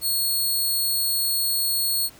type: tone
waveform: 10% pulse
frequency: 4333 Hz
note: C#8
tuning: 40 cents flat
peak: -14 dBFS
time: 0.01-2.1 s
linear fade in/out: 50 ms
effects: pink hiss -49 dBFS RMS until 2.19 s